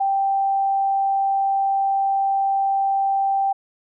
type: tone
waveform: sine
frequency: 784 Hz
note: G5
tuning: in tune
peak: -17 dBFS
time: 0-3.53 s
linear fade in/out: 10 ms
effects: none